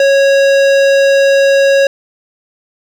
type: tone with hard clipping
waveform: sine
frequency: 551 Hz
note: C#5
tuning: 11 cents flat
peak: -8 dBFS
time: 0-1.87 s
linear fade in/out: 2 ms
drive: 16 dB
effects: none